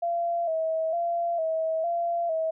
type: tone with vibrato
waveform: sine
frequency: 664 Hz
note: E5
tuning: 12 cents sharp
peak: -24 dBFS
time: 0.02-2.51 s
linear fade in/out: 10 ms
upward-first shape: square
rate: 1.1 Hz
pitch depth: 54 cents each way
effects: none